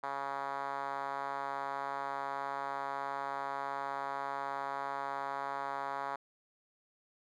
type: tone with band-pass filter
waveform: 5% pulse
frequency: 138.59 Hz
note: C#3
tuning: in tune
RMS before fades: -38 dBFS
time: 0.03-6.16 s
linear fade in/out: 5 ms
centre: 940 Hz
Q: 1.9
effects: none